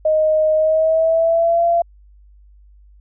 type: tone with pitch glide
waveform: sine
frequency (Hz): 622.3 to 682.6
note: D#5 to F5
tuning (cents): 0 to -40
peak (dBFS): -12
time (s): 0.05-1.82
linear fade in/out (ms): 5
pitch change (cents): +160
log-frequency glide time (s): 0.55-1.65
effects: added 50 Hz sine -44 dBFS peak until 3 s